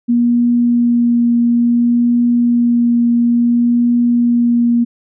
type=tone with vibrato; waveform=sine; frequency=238.3 Hz; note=A#3; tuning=38 cents sharp; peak=-9 dBFS; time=0.08-4.85 s; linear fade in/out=20 ms; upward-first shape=triangle; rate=0.58 Hz; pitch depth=12 cents each way; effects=none